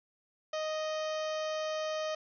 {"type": "harmonic tone", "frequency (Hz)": 622.3, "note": "D#5", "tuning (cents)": 0, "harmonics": [1, 2, 3, 4, 5, 6, 7, 8, 9, 10], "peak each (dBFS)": [-33, -41, -46, -49, -46, -52, -53, -53, -52, -54], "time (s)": [0.53, 2.15], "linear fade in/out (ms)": 5, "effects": []}